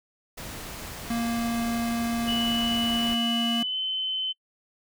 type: noise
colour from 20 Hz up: pink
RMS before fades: -38 dBFS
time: 0.37-3.15 s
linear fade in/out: 10 ms
type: tone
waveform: square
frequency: 233.1 Hz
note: A#3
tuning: in tune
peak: -26 dBFS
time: 1.1-3.63 s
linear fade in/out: 5 ms
type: tone with pitch glide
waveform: sine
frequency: 2960 to 3056 Hz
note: F#7 to G7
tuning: 0 to -45 cents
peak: -26 dBFS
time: 2.27-4.33 s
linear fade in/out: 20 ms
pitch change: +55 cents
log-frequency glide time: 3.55-3.77 s
effects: noise-tail reverb RT60 0.1 s tail -23 dB re dry